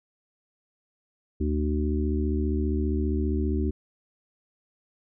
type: harmonic tone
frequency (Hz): 75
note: D2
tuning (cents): +37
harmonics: 1 / 3 / 4 / 5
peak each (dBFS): -25 / -30 / -31 / -32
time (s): 1.4-3.71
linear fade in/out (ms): 10
effects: none